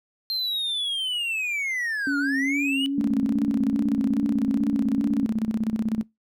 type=linear two-way sweep; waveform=triangle; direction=down then up; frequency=4186 to 1396.9 to 2975 Hz; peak=-23 dBFS; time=0.3-2.86 s; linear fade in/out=0 ms; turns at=2.18 s
type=tone with vibrato; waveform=sine; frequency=277.2 Hz; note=C#4; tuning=in tune; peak=-23 dBFS; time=2.07-5.26 s; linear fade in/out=2 ms; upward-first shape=sine; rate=2.4 Hz; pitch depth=41 cents each way
type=tone with tremolo; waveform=sine; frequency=220 Hz; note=A3; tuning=in tune; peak=-20 dBFS; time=2.98-6.03 s; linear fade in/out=2 ms; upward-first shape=square; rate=16 Hz; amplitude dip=75%
effects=noise-tail reverb RT60 0.2 s tail -24 dB re dry